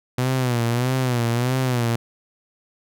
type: tone with vibrato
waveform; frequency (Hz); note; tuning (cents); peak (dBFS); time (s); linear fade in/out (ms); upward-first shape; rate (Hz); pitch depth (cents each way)
sawtooth; 123.47; B2; 0; -15; 0.18-1.96; 5; sine; 1.6; 100
effects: none